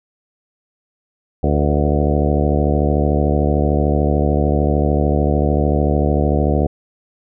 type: harmonic tone with a mistuned harmonic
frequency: 73.42 Hz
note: D2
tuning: in tune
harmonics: 1 / 2 / 3 / 4 / 5 / 6 / 7 / 8 / 9 / 10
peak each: -17 / -20 / -22 / -23 / -24 / -25 / -25 / -26 / -27 / -27 dBFS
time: 1.43-6.67 s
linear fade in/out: 5 ms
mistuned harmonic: 7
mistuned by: -42 cents
effects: none